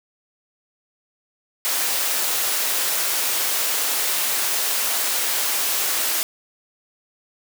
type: high-pass noise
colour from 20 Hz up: white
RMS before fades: -22 dBFS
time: 1.65-6.23 s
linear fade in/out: 0 ms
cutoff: 410 Hz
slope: 12 dB/octave
effects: none